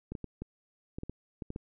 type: clicks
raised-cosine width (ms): 3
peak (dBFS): -25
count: 10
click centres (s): 0.12 / 0.152 / 0.243 / 0.42 / 0.985 / 1.034 / 1.096 / 1.422 / 1.504 / 1.561
effects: none